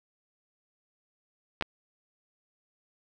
clicks, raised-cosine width 0.3 ms, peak -13 dBFS, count 2, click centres 1.611 / 1.624 s, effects none

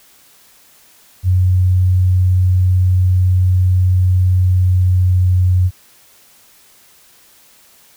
sine tone with pitch glide, 91.8 to 91.17 Hz, F#2 to F#2, -13 to -25 cents, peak -9 dBFS, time 1.23-5.71 s, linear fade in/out 50 ms, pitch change -12 cents, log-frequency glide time 4.27-5.44 s, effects white hiss -48 dBFS RMS until 7.96 s

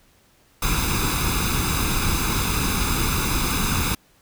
pink noise with comb filter, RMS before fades -22 dBFS, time 0.62-3.95 s, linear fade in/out 5 ms, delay 0.8 ms, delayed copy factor +0.75, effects pink hiss -58 dBFS RMS until 4.21 s

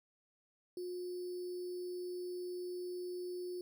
sine tone with sample-and-hold, 359.1 Hz, F4, 48 cents sharp, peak -39 dBFS, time 0.77-3.61 s, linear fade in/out 2 ms, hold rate 4900 Hz, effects none

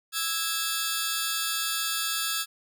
15% pulse tone cluster, 1316 / 1649 / 3560 / 4562 Hz, E6 / G#6 / A7 / C#8, -3 / -13 / +20 / +49 cents, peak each -26 dBFS, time 0.12-2.46 s, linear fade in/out 50 ms, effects none

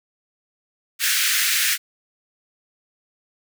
pink high-pass noise, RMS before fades -20 dBFS, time 0.99-1.78 s, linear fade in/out 50 ms, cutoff 1500 Hz, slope 48 dB/octave, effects none

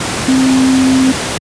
sine tone in noise, 261.6 Hz, C4, in tune, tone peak -7 dBFS, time 0.28-1.12 s, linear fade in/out 5 ms, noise pink, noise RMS -17 dBFS, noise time 0-1.38 s, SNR +7 dB, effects high-pass 100 Hz 12 dB/octave + resampled to 22050 Hz

